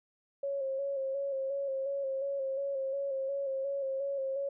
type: tone with vibrato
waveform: sine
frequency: 546 Hz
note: C#5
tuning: 26 cents flat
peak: -31 dBFS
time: 0.43-4.49 s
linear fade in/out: 5 ms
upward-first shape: square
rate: 2.8 Hz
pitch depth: 33 cents each way
effects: none